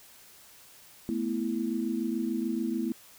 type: chord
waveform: sine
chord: A suspended second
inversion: none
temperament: equal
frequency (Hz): 220 / 246.9 / 329.6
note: A3 / B3 / E4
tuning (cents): 0 / 0 / 0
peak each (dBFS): -32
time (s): 1.09-2.92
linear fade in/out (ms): 0
effects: white hiss -54 dBFS RMS until 3.18 s